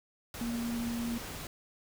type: tone in noise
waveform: sine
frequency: 234.7 Hz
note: A#3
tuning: 12 cents sharp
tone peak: -32 dBFS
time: 0.41-1.18 s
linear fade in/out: 2 ms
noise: pink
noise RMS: -42 dBFS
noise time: 0.34-1.47 s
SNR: +7 dB
effects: none